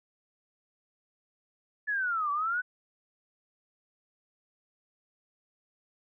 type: linear two-way sweep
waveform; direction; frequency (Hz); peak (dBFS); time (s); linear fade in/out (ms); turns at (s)
sine; down then up; 1735 to 1134 to 1514; -27; 1.87-2.62; 20; 2.31
effects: none